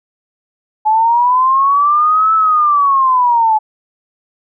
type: linear two-way sweep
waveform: sine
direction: up then down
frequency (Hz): 853 to 1315 to 853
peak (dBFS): -8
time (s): 0.85-3.59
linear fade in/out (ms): 20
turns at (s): 2.34
effects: none